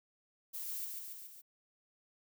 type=noise with echo; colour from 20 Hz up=violet; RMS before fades=-42 dBFS; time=0.53-0.86 s; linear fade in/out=20 ms; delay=140 ms; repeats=4; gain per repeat=-3 dB; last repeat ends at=1.42 s; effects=none